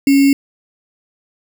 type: tone with sample-and-hold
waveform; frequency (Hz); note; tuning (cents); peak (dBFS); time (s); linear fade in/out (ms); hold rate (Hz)
sine; 277.2; C#4; 0; -7; 0.07-0.33; 2; 2450
effects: none